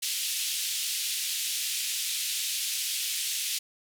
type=band-pass noise; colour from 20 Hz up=pink; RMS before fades=-31 dBFS; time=0.02-3.59 s; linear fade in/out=10 ms; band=2800 to 14000 Hz; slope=24 dB/octave; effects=none